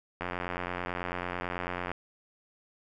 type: click train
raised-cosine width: 0.5 ms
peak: -18 dBFS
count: 153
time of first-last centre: 0.21-1.916 s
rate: 89.1 Hz
effects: none